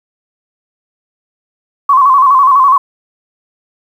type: tone with vibrato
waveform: sine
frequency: 1082 Hz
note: C#6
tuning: 42 cents flat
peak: -4 dBFS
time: 1.89-2.78 s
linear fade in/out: 5 ms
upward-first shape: square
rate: 12 Hz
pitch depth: 70 cents each way
effects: 7-bit